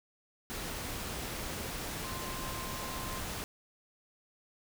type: tone in noise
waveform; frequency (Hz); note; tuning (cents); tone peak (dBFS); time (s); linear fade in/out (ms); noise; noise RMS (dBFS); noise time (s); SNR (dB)
sine; 1046.5; C6; 0; -44; 2.04-3.2; 0; pink; -39; 0.5-3.44; -8
effects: none